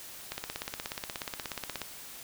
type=click train; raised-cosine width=0.2 ms; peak=-17 dBFS; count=26; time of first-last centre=0.32-1.817 s; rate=16.7 Hz; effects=white hiss -46 dBFS RMS until 2.23 s